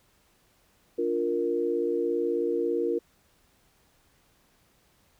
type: chord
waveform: sine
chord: Bb major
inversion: first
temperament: just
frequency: 291.4 / 349.6 / 466.2 Hz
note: D4 / F4 / Bb4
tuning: -13 / +2 / 0 cents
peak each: -33 / -28 / -27 dBFS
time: 0.98-2.99 s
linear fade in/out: 10 ms
effects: pink hiss -65 dBFS RMS until 5.19 s